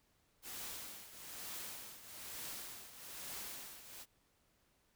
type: noise with tremolo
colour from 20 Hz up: white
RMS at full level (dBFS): -45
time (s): 0.42-4.06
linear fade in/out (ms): 50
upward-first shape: triangle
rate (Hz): 1.1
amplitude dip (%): 75
effects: pink hiss -75 dBFS RMS until 4.95 s